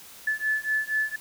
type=beating tone pair; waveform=sine; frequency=1733 / 1737.2 Hz; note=A6 / A6; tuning=-27 / -23 cents; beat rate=4.2 Hz; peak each=-27 dBFS; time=0.27-1.16 s; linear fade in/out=5 ms; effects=white hiss -47 dBFS RMS until 1.2 s